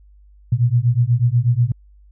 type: beating tone pair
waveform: sine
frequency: 116.54 / 124.74 Hz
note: A#2 / B2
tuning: 0 / +18 cents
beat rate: 8.2 Hz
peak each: -16 dBFS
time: 0.52-1.72 s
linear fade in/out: 5 ms
effects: added 50 Hz sine -45 dBFS peak until 2.11 s